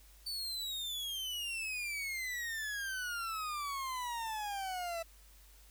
40% pulse exponential sweep, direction down, 4568 to 657 Hz, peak -36 dBFS, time 0.26-5.03 s, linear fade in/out 10 ms, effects added 50 Hz sine -58 dBFS peak until 5.7 s + white hiss -63 dBFS RMS until 5.7 s

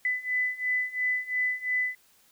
sine beating tone pair, 2000 / 2002.9 Hz, B6 / B6, +21 / +24 cents, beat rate 2.9 Hz, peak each -30 / -28 dBFS, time 0.05-1.95 s, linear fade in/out 2 ms, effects white hiss -62 dBFS RMS until 2.31 s

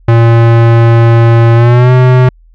square tone with pitch glide, 115.9 to 127.12 Hz, A#2 to C3, -10 to -50 cents, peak -3 dBFS, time 0.08-2.29 s, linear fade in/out 5 ms, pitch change +160 cents, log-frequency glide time 1.55-1.92 s, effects added 41 Hz sine -38 dBFS peak until 2.54 s + low-pass 2000 Hz 12 dB/octave

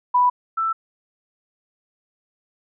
sine tone pair in turn, 987.8 / 1327 Hz, B5 / E6, 0 / +11 cents, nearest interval perfect fourth, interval 511 cents, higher second, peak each -13 / -19 dBFS, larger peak first, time 0.14-0.3 / 0.57-0.73 s, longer neither, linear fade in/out 10 ms, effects none

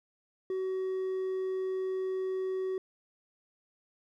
triangle tone with hard clipping, 376.7 Hz, F#4, 31 cents sharp, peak -31 dBFS, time 0.5-2.78 s, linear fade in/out 2 ms, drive 5 dB, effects none

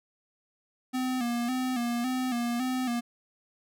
square tone with vibrato, 246.7 Hz, B3, 2 cents flat, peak -28 dBFS, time 0.93-3.01 s, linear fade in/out 20 ms, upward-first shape square, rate 1.8 Hz, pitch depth 64 cents each way, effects none

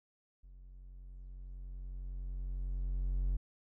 triangle tone with level ramp, 45.43 Hz, F#1, 31 cents flat, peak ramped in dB -50 to -27 dBFS, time 0.43-3.37 s, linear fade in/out 10 ms, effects none

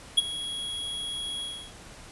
square tone with ADSR envelope, 3322 Hz, G#7, in tune, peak -15 dBFS, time 0.17-1.73 s, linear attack 13 ms, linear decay 23 ms, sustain -17 dB, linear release 320 ms, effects pink hiss -47 dBFS RMS until 2.11 s + resampled to 24000 Hz

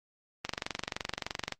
click train, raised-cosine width 0.2 ms, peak -14 dBFS, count 26, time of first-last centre 0.45-1.523 s, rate 23.3 Hz, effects noise-tail reverb RT60 0.1 s tail -21 dB re dry + Opus 24 kbps

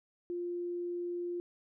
sine tone, 350 Hz, F4, 4 cents sharp, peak -34 dBFS, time 0.3-1.4 s, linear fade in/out 0 ms, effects none

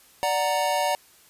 square chord, D augmented, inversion none, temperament equal with one note detuned, 587.3 / 740 / 929.6 Hz, D5 / F#5 / A#5, 0 / 0 / -5 cents, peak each -27 dBFS, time 0.23-0.95 s, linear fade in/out 0 ms, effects white hiss -55 dBFS RMS until 1.29 s + resampled to 32000 Hz

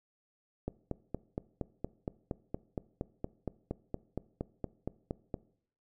click train, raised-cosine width 2 ms, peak -21 dBFS, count 21, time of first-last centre 0.68-5.342 s, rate 4.29 Hz, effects noise-tail reverb RT60 0.6 s tail -20 dB re dry

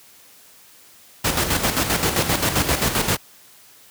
pink noise with tremolo, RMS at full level -18 dBFS, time 1.24-3.17 s, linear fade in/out 10 ms, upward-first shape square, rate 7.6 Hz, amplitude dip 55%, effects white hiss -49 dBFS RMS until 3.9 s + high-pass 60 Hz 12 dB/octave

